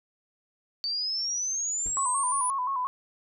sine exponential sweep, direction up, 4548 to 9956 Hz, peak -27 dBFS, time 0.84-2.5 s, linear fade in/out 0 ms
brown noise with exponential decay, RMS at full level -38 dBFS, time 1.86-2.04 s, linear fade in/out 1 ms, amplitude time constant 39 ms
sine tone with vibrato, 1046.5 Hz, C6, in tune, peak -26 dBFS, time 1.97-2.87 s, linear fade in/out 0 ms, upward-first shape square, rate 5.7 Hz, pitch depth 77 cents each way
effects none

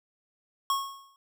square tone with exponential decay, 1096 Hz, C#6, 20 cents flat, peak -23 dBFS, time 0.7-1.16 s, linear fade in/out 1 ms, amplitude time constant 100 ms, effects none

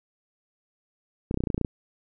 clicks, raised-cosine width 3 ms, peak -13 dBFS, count 11, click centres 1.311 / 1.343 / 1.374 / 1.405 / 1.438 / 1.472 / 1.502 / 1.545 / 1.579 / 1.613 / 1.648 s, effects none

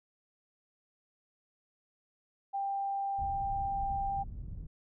sine tone, 791 Hz, G5, 15 cents sharp, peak -31 dBFS, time 2.53-4.24 s, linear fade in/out 20 ms
pink low-pass noise, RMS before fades -41 dBFS, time 3.18-4.67 s, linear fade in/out 5 ms, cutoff 100 Hz, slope 12 dB/octave
effects none

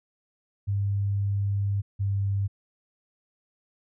sine tone pair in turn, 100 / 99.14 Hz, G2 / G2, +35 / +20 cents, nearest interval unison, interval 15 cents, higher first, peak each -23 dBFS, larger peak neither, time 0.67-1.82 / 1.99-2.48 s, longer first, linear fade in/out 20 ms, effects none

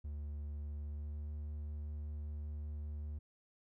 triangle tone with pitch glide, 73.42 to 74.57 Hz, D2 to D2, 0 to +27 cents, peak -38 dBFS, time 0.04-3.19 s, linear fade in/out 10 ms, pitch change +27 cents, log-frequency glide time 0.85-1.25 s, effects none

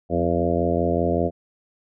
harmonic tone with a mistuned harmonic, 85.2 Hz, F2, 42 cents flat, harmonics 1 / 2 / 3 / 4 / 5 / 6 / 7 / 8, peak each -27 / -27 / -27 / -27 / -27 / -27 / -27 / -27 dBFS, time 0.09-1.31 s, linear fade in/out 50 ms, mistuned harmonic 2, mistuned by +45 cents, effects none

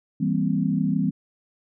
sine chord, C dominant seventh, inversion first, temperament just, 163.52 / 196.22 / 235.5 / 261.6 Hz, E3 / G3 / Bb3 / C4, -14 / +2 / +18 / 0 cents, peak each -25 / -24 / -28 / -26 dBFS, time 0.2-1.11 s, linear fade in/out 10 ms, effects none

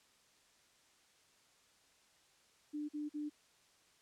sine tone bursts, 297.7 Hz, D4, 24 cents sharp, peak -38 dBFS, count 3, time 2.73-3.298 s, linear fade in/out 20 ms, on 160 ms, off 44 ms, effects white hiss -69 dBFS RMS until 4.01 s + low-pass 8000 Hz 12 dB/octave

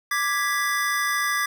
square chord, G# diminished, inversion second, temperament equal, 1174.7 / 1661.2 / 1975.5 Hz, D6 / G#6 / B6, 0 / 0 / 0 cents, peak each -27 dBFS, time 0.11-1.46 s, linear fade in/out 5 ms, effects none

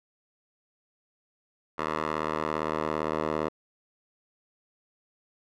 10% pulse tone with band-pass filter sweep, 77.6 Hz, D#2, 4 cents flat, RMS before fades -30 dBFS, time 1.78-3.49 s, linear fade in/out 10 ms, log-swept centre 1100 to 720 Hz, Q 1.3, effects none

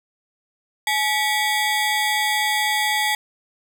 25% pulse ring-modulated tone, 1400 Hz, F6, 4 cents sharp, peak -12 dBFS, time 0.87-3.15 s, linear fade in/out 2 ms, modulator 552 Hz, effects none

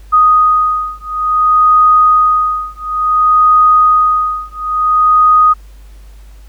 sine beating tone pair, 1244.5 / 1245.07 Hz, D#6 / D#6, 0 / +1 cents, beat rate 0.57 Hz, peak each -10 dBFS, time 0.12-5.54 s, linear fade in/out 20 ms, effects added 50 Hz sine -33 dBFS peak until 6.48 s + pink hiss -49 dBFS RMS until 6.48 s

